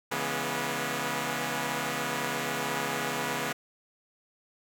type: chord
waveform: 5% pulse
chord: C# minor seventh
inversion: none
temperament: equal with one note detuned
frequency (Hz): 138.59 / 164.81 / 207.7 / 243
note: C#3 / E3 / G#3 / B3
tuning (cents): 0 / 0 / 0 / -28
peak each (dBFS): -24 / -25 / -27 / -21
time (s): 0.11-3.53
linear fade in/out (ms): 10
effects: none